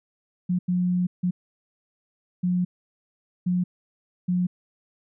sine tone bursts at uneven times, 179.5 Hz, F3, 48 cents sharp, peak -20 dBFS, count 6, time 0.49-0.59 / 0.68-1.07 / 1.23-1.31 / 2.43-2.65 / 3.46-3.64 / 4.28-4.47 s, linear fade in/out 10 ms, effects none

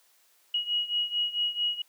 sine beating tone pair, 2900 / 2904.5 Hz, F#7 / F#7, -35 / -33 cents, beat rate 4.5 Hz, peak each -28 / -31 dBFS, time 0.54-1.82 s, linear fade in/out 5 ms, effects white hiss -64 dBFS RMS until 1.88 s + high-pass 400 Hz 12 dB/octave

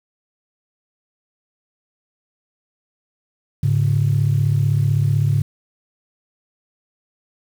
sine tone pair together, 105.77 / 141.6 Hz, G#2 / C#3, +32 / +37 cents, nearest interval perfect fourth, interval 505 cents, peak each -16 dBFS, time 3.63-5.42 s, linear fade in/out 5 ms, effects tanh soft clip ceiling -8 dBFS + 7-bit

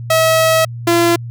sawtooth tone pair in turn, 644 / 341.1 Hz, E5 / F4, -41 / -41 cents, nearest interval major seventh, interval 1100 cents, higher first, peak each -6 dBFS, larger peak neither, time 0.1-0.65 / 0.87-1.16 s, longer first, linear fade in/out 5 ms, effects added 118 Hz sine -24 dBFS peak until 1.3 s

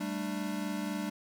square chord, G suspended second, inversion none, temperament equal with one note detuned, 196 / 220 / 296.9 Hz, G3 / A3 / D4, 0 / 0 / +19 cents, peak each -37 / -40 / -38 dBFS, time 0-1.1 s, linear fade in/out 10 ms, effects none

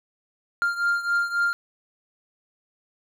triangle beating tone pair, 1396.9 / 1400.6 Hz, F6 / F6, 0 / +5 cents, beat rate 3.7 Hz, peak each -21 / -25 dBFS, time 0.62-1.53 s, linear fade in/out 0 ms, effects none

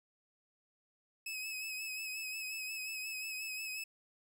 sawtooth tone with vibrato, 2566 Hz, E7, 47 cents flat, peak -36 dBFS, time 1.26-3.84 s, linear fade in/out 5 ms, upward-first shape sine, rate 5.6 Hz, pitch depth 37 cents each way, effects none

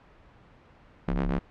sawtooth ring-modulated tone, 68.1 Hz, C#2, 30 cents flat, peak -18 dBFS, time 1.08-1.39 s, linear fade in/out 0 ms, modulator 106 Hz, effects pink hiss -55 dBFS RMS until 1.5 s + low-pass 2000 Hz 12 dB/octave

